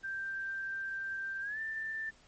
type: tone with pitch glide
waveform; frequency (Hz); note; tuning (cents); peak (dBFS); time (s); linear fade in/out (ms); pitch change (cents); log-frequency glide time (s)
sine; 1574 to 1777; G6 to A6; +7 to +17; -35; 0.03-2.11; 20; +210; 1.41-1.59
effects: pink hiss -63 dBFS RMS until 2.27 s + MP3 32 kbps